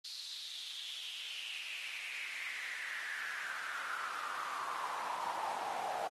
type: noise with high-pass filter sweep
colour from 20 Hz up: brown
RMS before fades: -42 dBFS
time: 0.04-6.08 s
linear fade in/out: 10 ms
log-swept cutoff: 4300 to 730 Hz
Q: 6.3
effects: AAC 32 kbps